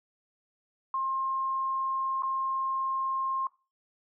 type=tone with dropouts; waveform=sine; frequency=1064 Hz; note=C6; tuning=29 cents sharp; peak=-27 dBFS; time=0.94-3.47 s; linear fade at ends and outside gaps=2 ms; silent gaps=2.223-2.232 s; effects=noise-tail reverb RT60 0.3 s tail -21 dB re dry